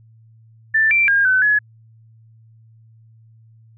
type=tone with pitch steps; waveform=sine; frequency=1770 / 2351 / 1617 / 1516 / 1693 Hz; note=A6 / D7 / G#6 / F#6 / G#6; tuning=+10 / +1 / -47 / +42 / +33 cents; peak=-12 dBFS; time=0.74-1.59 s; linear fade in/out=10 ms; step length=170 ms; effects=added 112 Hz sine -46 dBFS peak until 3.77 s